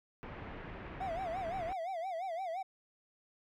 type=low-pass noise; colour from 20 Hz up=pink; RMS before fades=-46 dBFS; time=0.23-1.73 s; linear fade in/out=0 ms; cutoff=2400 Hz; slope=24 dB/octave
type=tone with vibrato; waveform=triangle; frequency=710 Hz; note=F5; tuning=28 cents sharp; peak=-34 dBFS; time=1-2.63 s; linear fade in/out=10 ms; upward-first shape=sine; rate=5.8 Hz; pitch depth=160 cents each way
effects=none